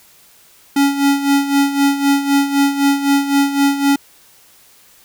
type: tone with tremolo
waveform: square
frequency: 280 Hz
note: C#4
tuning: 18 cents sharp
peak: -10 dBFS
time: 0.76-3.96 s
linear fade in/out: 5 ms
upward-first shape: sine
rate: 3.9 Hz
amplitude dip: 70%
effects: white hiss -48 dBFS RMS until 5.04 s